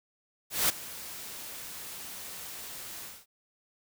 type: noise with ADSR envelope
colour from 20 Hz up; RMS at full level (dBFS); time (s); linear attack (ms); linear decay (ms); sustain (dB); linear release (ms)
white; -24; 0.5-3.26; 190; 15; -18; 230
effects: none